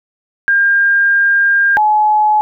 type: tone pair in turn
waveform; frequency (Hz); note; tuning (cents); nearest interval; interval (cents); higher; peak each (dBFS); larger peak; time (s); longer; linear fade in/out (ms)
sine; 1605 / 850.2; G6 / G#5; +40 / +40; major seventh; 1100; first; -8; neither; 0.48-1.77 / 1.77-2.41; first; 0
effects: none